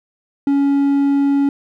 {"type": "tone", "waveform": "triangle", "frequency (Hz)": 280, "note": "C#4", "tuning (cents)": 18, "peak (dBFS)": -10, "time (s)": [0.47, 1.49], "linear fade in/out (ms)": 2, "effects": []}